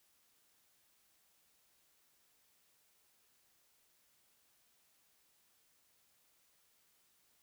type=silence; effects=white hiss -73 dBFS RMS until 7.42 s